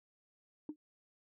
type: tone with exponential decay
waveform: sine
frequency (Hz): 302.3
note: D#4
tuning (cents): -50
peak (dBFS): -33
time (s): 0.69-0.76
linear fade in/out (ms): 2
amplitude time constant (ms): 15
effects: tanh soft clip ceiling -34 dBFS